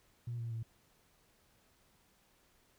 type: tone with pitch steps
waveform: sine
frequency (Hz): 119.1 / 116.31 / 113.59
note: A#2 / A#2 / A#2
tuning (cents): +38 / -3 / -44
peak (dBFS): -36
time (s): 0.27-0.63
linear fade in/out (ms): 5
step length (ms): 120
effects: tanh soft clip ceiling -33 dBFS + pink hiss -70 dBFS RMS until 2.78 s